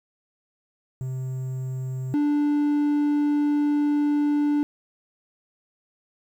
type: tone pair in turn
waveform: triangle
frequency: 130 / 293.2 Hz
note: C3 / D4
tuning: -11 / -3 cents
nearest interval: octave + major second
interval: 1408 cents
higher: second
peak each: -25 / -17 dBFS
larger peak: second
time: 1.01-2.14 / 2.14-4.63 s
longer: second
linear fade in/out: 0 ms
effects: 9-bit